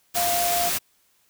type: tone in noise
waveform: sine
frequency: 698.5 Hz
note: F5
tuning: in tune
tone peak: -23 dBFS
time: 0.15-0.7 s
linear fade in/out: 20 ms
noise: white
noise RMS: -25 dBFS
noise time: 0.14-0.79 s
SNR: -1 dB
effects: white hiss -64 dBFS RMS until 1.29 s